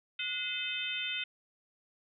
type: harmonic tone with a mistuned harmonic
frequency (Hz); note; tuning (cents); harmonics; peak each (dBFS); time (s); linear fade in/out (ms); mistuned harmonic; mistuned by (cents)
514; C5; -31; 3 / 4 / 5 / 6 / 7; -43 / -42 / -37 / -38 / -40; 0.19-1.24; 5; 3; -98
effects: none